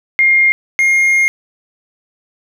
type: tone pair in turn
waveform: sine / triangle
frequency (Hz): 2124 / 2132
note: C7 / C7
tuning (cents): +25 / +32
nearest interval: unison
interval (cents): 7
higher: second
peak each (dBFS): -7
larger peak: neither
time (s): 0.19-0.52 / 0.79-1.28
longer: second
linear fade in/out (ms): 0
effects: none